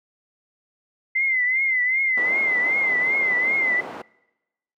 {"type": "tone with vibrato", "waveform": "sine", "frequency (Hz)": 2059, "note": "C7", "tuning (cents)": -28, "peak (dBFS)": -18, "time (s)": [1.15, 3.81], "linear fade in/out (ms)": 10, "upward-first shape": "triangle", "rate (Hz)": 2.6, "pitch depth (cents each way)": 94}
{"type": "band-pass noise", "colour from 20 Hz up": "white", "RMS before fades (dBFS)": -35, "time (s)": [2.17, 4.02], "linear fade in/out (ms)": 5, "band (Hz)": [260, 840], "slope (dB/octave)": 12}
{"effects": ["noise-tail reverb RT60 1.0 s tail -24 dB re dry"]}